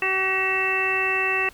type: harmonic tone with a mistuned harmonic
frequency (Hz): 380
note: F#4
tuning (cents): +46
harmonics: 1 / 2 / 3 / 4 / 5 / 6 / 7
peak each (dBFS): -29 / -32 / -30 / -35 / -26 / -35 / -23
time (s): 0.02-1.49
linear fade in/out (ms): 2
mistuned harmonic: 6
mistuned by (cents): -64
effects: pink hiss -50 dBFS RMS until 1.53 s